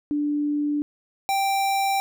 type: tone pair in turn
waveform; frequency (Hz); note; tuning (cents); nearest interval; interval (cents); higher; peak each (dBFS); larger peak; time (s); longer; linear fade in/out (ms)
sine / square; 293.7 / 784.1; D4 / G5; 0 / 0; octave + perfect fourth; 1700; second; -21; neither; 0.11-0.82 / 1.29-2; neither; 0
effects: none